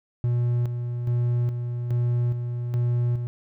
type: tone with tremolo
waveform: triangle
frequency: 120.7 Hz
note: B2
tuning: 39 cents flat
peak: -18 dBFS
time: 0.24-3.27 s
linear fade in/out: 0 ms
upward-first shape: square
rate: 1.2 Hz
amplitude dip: 50%
effects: none